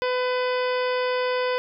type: harmonic tone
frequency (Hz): 502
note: B4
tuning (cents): +28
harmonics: 1 / 2 / 3 / 4 / 5 / 6 / 7 / 9 / 10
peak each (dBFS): -23 / -29 / -33 / -35 / -37 / -39 / -40 / -42 / -43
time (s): 0.02-1.58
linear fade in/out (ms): 0
effects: none